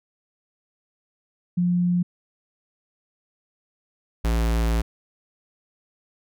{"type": "tone pair in turn", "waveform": ["sine", "square"], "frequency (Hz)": [176.8, 56.53], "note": ["F3", "A1"], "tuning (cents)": [22, 48], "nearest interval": "octave + minor sixth", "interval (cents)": 1974, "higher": "first", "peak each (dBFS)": [-18, -20], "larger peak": "first", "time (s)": [[1.57, 2.03], [4.24, 4.82]], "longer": "second", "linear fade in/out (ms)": 10, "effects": []}